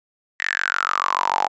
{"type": "tone with high-pass filter sweep", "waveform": "sawtooth", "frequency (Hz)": 46.9, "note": "F#1", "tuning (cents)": 24, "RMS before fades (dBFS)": -22, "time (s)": [0.39, 1.48], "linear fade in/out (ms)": 20, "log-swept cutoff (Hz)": [1900, 800], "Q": 9.4, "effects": ["resampled to 16000 Hz"]}